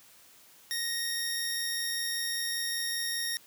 20% pulse tone pair together, 1864.7 / 5509 Hz, A#6 / F8, 0 / -25 cents, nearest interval octave + perfect fifth, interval 1875 cents, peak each -28 dBFS, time 0.71-3.37 s, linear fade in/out 0 ms, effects white hiss -57 dBFS RMS until 3.46 s + high-pass 60 Hz 12 dB/octave

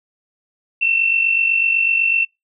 sine tone pair together, 2652 / 2700 Hz, E7 / E7, +10 / +41 cents, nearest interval unison, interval 31 cents, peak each -21 / -15 dBFS, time 0.81-2.25 s, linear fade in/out 10 ms, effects noise-tail reverb RT60 0.2 s tail -25 dB re dry

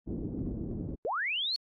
white low-pass noise, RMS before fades -36 dBFS, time 0.06-0.96 s, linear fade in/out 20 ms, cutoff 330 Hz, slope 24 dB/octave
sine linear sweep, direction up, 391.6 to 4435 Hz, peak -29 dBFS, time 1.05-1.56 s, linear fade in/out 0 ms
effects AAC 32 kbps

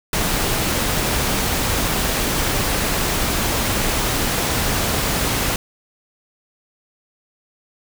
pink noise, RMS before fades -20 dBFS, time 0.13-5.56 s, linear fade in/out 2 ms, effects none

